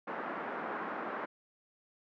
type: band-pass noise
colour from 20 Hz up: white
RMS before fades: -39 dBFS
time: 0.07-1.26 s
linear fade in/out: 10 ms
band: 210 to 1500 Hz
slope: 24 dB/octave
effects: none